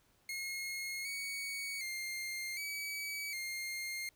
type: tone with pitch steps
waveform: sawtooth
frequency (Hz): 2155 / 2238 / 2112 / 2281 / 2120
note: C#7 / C#7 / C7 / C#7 / C7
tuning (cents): -49 / +16 / +16 / +49 / +22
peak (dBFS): -35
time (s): 0.29-4.09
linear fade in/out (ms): 2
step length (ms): 760
effects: pink hiss -71 dBFS RMS until 4.15 s

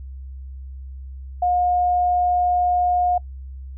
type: tone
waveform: sine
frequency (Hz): 716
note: F5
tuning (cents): +43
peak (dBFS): -16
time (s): 1.42-3.18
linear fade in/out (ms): 5
effects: noise-tail reverb RT60 0.1 s tail -25 dB re dry + added 66 Hz sine -32 dBFS peak until 3.77 s

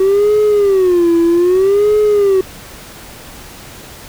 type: tone with vibrato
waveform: triangle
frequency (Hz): 377.1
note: F#4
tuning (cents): +33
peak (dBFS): -5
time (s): 0-2.41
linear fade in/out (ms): 5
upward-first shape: sine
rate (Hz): 0.63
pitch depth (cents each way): 200
effects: tanh soft clip ceiling -3 dBFS + pink hiss -34 dBFS RMS until 4.08 s

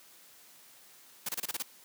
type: noise bursts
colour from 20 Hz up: white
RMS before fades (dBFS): -34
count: 7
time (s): 1.26-1.625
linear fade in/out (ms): 5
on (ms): 29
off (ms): 27
effects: white hiss -57 dBFS RMS until 1.84 s + high-pass 150 Hz 12 dB/octave

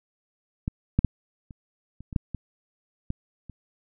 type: clicks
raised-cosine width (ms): 5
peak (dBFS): -14 / -7 / -6 / -30 / -29 / -24 / -10 / -19 / -16 / -28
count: 10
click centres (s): 0.679 / 0.99 / 1.047 / 1.508 / 2.006 / 2.128 / 2.162 / 2.347 / 3.104 / 3.497
effects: none

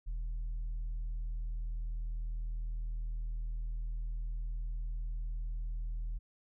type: tone with tanh clipping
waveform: sine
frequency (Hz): 40.11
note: E1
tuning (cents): -47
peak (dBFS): -35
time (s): 0.06-6.19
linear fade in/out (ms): 20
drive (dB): 2
effects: none

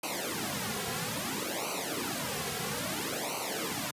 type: noise with flanger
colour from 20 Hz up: pink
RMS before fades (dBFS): -34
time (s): 0.03-3.91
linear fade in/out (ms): 5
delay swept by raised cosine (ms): 0.57 to 3.37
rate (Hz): 0.6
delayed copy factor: -1
effects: high-pass 150 Hz 12 dB/octave + resampled to 32000 Hz

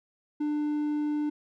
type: tone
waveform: triangle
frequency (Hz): 297.9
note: D4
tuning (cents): +25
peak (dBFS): -24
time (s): 0.4-1.3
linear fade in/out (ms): 10
effects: none

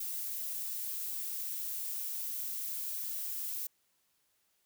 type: noise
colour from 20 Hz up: violet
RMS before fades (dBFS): -38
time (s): 0-3.67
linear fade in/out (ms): 5
effects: white hiss -75 dBFS RMS until 4.65 s

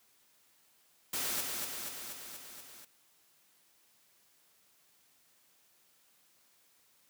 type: noise with echo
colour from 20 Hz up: white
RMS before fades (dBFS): -35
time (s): 1.13-1.41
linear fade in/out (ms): 5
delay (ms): 240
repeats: 6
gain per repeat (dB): -3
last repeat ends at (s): 2.85
effects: white hiss -68 dBFS RMS until 7.09 s + high-pass 100 Hz 12 dB/octave

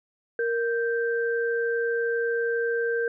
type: tone pair together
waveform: sine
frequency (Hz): 466.2 / 1568.1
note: A#4 / G6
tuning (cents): 0 / 0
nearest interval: octave + major sixth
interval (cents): 2100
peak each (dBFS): -24 / -29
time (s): 0.39-3.08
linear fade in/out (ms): 2
effects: none

